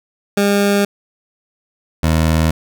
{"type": "tone pair in turn", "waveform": "20% pulse", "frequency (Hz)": [201.8, 80.08], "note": ["G#3", "E2"], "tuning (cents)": [-49, -50], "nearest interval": "octave + major third", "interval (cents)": 1601, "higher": "first", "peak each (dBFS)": [-7, -7], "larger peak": "neither", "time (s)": [[0.37, 0.85], [2.03, 2.51]], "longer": "neither", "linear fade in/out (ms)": 5, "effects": []}